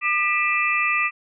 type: tone cluster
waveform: sine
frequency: 1201 / 1968 / 2395 / 2634 Hz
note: D6 / B6 / D7 / E7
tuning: +38 / -7 / +33 / -2 cents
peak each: -24 dBFS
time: 0.01-1.11 s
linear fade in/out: 50 ms
effects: none